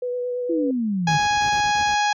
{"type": "tone with vibrato", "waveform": "sine", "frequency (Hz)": 493.3, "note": "B4", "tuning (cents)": -2, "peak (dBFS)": -23, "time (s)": [0.02, 0.71], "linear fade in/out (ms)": 5, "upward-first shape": "sine", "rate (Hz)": 8.9, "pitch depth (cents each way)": 14}
{"type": "exponential sweep", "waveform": "sine", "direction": "down", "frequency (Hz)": [349.2, 145.8], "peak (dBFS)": -20, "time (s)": [0.49, 1.18], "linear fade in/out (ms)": 10}
{"type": "harmonic tone", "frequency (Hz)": 830.6, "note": "G#5", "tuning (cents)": 0, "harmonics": [1, 2, 3, 4, 5, 6, 7, 8], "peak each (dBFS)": [-19, -25, -29, -31, -33, -35, -36, -37], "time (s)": [1.07, 2.13], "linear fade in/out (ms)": 5}
{"type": "noise bursts", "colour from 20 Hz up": "brown", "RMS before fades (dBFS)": -32, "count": 8, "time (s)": [1.07, 1.945], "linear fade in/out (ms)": 5, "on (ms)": 91, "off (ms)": 21}
{"effects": ["high-pass 80 Hz 12 dB/octave"]}